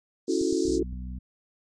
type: band-pass noise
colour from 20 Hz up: pink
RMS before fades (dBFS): -41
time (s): 0.27-0.8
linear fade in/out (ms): 50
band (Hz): 4300 to 8000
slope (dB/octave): 48
type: chord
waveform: sine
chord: F# minor seventh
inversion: second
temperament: equal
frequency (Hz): 277.2 / 329.6 / 370 / 440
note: C#4 / E4 / F#4 / A4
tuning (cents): 0 / 0 / 0 / 0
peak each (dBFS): -30 / -27 / -27 / -31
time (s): 0.28-0.83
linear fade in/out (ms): 5
type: clicks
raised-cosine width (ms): 5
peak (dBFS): -30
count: 5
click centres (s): 0.414 / 0.527 / 0.654 / 0.686 / 0.93
type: harmonic tone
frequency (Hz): 62.5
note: B1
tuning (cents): +21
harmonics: 1 / 2 / 3 / 4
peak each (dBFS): -34 / -46 / -41 / -47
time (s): 0.67-1.19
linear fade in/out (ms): 10
effects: none